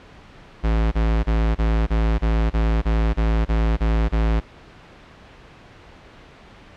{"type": "tone bursts", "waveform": "square", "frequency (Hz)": 55.2, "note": "A1", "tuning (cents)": 6, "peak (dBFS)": -17, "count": 12, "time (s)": [0.63, 4.407], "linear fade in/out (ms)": 20, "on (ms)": 290, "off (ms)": 27, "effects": ["pink hiss -45 dBFS RMS until 6.76 s", "low-pass 3000 Hz 12 dB/octave"]}